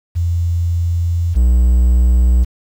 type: tone pair in turn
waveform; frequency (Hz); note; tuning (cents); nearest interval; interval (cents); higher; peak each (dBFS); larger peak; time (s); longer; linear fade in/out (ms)
sine / triangle; 85.6 / 60.98; F2 / B1; -34 / -21; tritone; 587; first; -13 / -6; second; 0.15-1.35 / 1.35-2.45; first; 20
effects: 7-bit